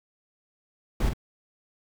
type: noise with echo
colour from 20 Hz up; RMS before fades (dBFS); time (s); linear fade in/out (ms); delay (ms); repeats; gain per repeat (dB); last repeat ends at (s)
brown; -24; 1-1.09; 5; 45; 1; -6; 1.135
effects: none